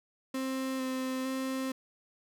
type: tone with vibrato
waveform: 35% pulse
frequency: 261.6 Hz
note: C4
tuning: in tune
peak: -30 dBFS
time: 0.34-1.72 s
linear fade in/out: 5 ms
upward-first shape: square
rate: 1.1 Hz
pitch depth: 12 cents each way
effects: none